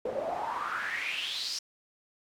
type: noise with band-pass filter sweep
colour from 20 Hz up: pink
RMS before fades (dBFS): -34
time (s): 0.05-1.59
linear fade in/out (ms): 5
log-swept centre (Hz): 460 to 5400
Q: 5.9
effects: none